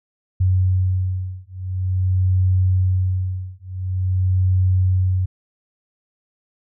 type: beating tone pair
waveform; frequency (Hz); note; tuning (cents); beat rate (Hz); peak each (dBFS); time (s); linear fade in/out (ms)
sine; 92.5 / 92.97; F#2 / F#2; 0 / +9; 0.47; -19; 0.4-5.26; 10
effects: none